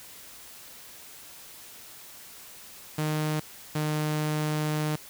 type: tone pair in turn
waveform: sawtooth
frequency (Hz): 153.6 / 152.54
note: D#3 / D#3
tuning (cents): -22 / -34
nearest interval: unison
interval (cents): 12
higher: first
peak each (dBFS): -22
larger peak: neither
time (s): 2.98-3.4 / 3.75-4.96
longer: second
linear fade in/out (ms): 5
effects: white hiss -47 dBFS RMS until 5.09 s